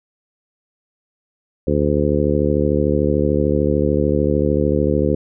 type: harmonic tone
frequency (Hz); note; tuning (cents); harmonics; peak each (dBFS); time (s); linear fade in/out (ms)
73.42; D2; 0; 1 / 2 / 3 / 4 / 5 / 6 / 7; -22 / -22 / -22 / -22 / -22 / -22 / -22; 1.67-5.15; 5
effects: none